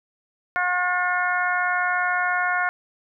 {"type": "harmonic tone with a mistuned harmonic", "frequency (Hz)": 359.9, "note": "F#4", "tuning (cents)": -48, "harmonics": [2, 3, 4, 5, 6], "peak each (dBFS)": [-26, -28, -23, -28, -31], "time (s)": [0.56, 2.69], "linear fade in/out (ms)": 0, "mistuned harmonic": 5, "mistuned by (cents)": -16, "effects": []}